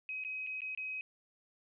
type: tone with dropouts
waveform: sine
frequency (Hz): 2532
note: D#7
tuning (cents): +30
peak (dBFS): -37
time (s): 0.09-1.01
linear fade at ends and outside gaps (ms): 1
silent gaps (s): 0.239-0.248 / 0.466-0.471 / 0.606-0.618 / 0.749-0.775
effects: none